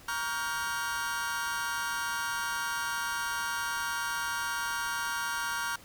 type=chord; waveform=40% pulse; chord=G half-diminished seventh; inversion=first; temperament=just; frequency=940.8 / 1128.9 / 1411.2 / 1568 Hz; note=Bb5 / Db6 / F6 / G6; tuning=+16 / +31 / +18 / 0 cents; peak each=-36 / -38 / -34 / -36 dBFS; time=0.08-5.76 s; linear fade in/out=5 ms; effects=pink hiss -53 dBFS RMS until 5.84 s